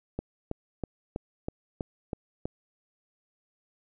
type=click train; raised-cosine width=2 ms; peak=-18 dBFS; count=8; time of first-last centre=0.19-2.455 s; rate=3.09 Hz; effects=none